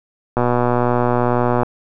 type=click train; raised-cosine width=1 ms; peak=-3 dBFS; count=155; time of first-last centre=0.37-1.632 s; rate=122 Hz; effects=none